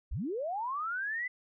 sine linear sweep, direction up, 30.23 to 2031 Hz, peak -32 dBFS, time 0.11-1.28 s, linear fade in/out 10 ms, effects none

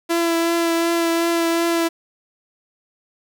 sawtooth tone with vibrato, 335.6 Hz, E4, 31 cents sharp, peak -13 dBFS, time 0.09-1.89 s, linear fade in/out 20 ms, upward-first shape triangle, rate 2.7 Hz, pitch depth 18 cents each way, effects 8-bit

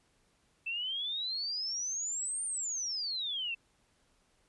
sine exponential two-way sweep, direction up then down, 2637 to 9060 to 2637 Hz, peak -33 dBFS, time 0.66-3.55 s, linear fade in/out 10 ms, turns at 2.45 s, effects pink hiss -71 dBFS RMS until 4.48 s + resampled to 24000 Hz

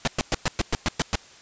pink noise bursts, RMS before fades -22 dBFS, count 9, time 0.05-1.155 s, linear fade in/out 0 ms, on 25 ms, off 110 ms, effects white hiss -49 dBFS RMS until 1.41 s + resampled to 16000 Hz

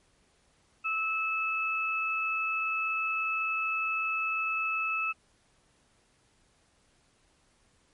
sine tone pair together, 1305.7 / 2609 Hz, E6 / E7, -17 / -18 cents, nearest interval octave, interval 1199 cents, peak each -32 / -29 dBFS, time 0.84-5.13 s, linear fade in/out 20 ms, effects pink hiss -67 dBFS RMS until 7.93 s + MP3 48 kbps

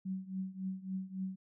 sine tone with tremolo, 189.1 Hz, F#3, 38 cents sharp, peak -33 dBFS, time 0.05-1.36 s, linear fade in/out 10 ms, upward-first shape triangle, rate 3.6 Hz, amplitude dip 90%, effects none

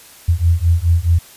sine beating tone pair, 82.41 / 87.11 Hz, E2 / F2, 0 / -4 cents, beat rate 4.7 Hz, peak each -14 dBFS, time 0.28-1.19 s, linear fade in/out 10 ms, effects white hiss -42 dBFS RMS until 1.36 s + resampled to 32000 Hz

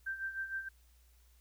sine tone with tremolo, 1568 Hz, G6, in tune, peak -34 dBFS, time 0.06-0.69 s, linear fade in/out 10 ms, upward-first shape sine, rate 6.5 Hz, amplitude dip 70%, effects added 60 Hz sine -62 dBFS peak until 1.4 s + white hiss -71 dBFS RMS until 1.4 s

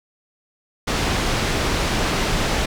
pink low-pass noise, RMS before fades -21 dBFS, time 0.87-2.66 s, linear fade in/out 10 ms, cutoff 5700 Hz, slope 12 dB/octave, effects none

